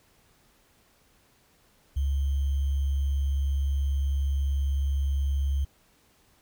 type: tone with sample-and-hold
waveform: sine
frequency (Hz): 69.3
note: C#2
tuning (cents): 0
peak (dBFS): -23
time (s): 1.96-5.65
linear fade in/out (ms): 10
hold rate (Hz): 3150
effects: pink hiss -63 dBFS RMS until 6.41 s